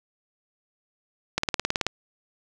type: click train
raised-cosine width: 0.2 ms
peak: -6 dBFS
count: 10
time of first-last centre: 1.38-1.866 s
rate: 18.5 Hz
effects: none